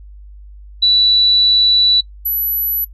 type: tone pair in turn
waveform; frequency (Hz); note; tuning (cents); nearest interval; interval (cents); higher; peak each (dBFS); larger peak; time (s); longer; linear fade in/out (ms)
sine; 3951 / 11860; B7 / F#9; 0 / +3; octave + perfect fifth; 1903; second; -8 / -14; first; 0.82-2.01 / 2.25-2.85; first; 10
effects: noise-tail reverb RT60 0.1 s tail -24 dB re dry + added 50 Hz sine -34 dBFS peak until 2.93 s